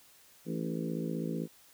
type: harmonic tone with a mistuned harmonic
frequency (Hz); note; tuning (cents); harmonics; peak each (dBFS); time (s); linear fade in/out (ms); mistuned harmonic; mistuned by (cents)
55.7; A1; +22; 3 / 4 / 5 / 6 / 7 / 8 / 9; -36 / -38 / -40 / -42 / -43 / -44 / -45; 0.45-1.48; 50; 6; -32
effects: white hiss -60 dBFS RMS until 1.73 s